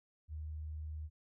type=tone with vibrato; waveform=sine; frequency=77.2 Hz; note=D#2; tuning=13 cents flat; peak=-40 dBFS; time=0.28-1.1 s; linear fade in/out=50 ms; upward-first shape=sine; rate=20 Hz; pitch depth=41 cents each way; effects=none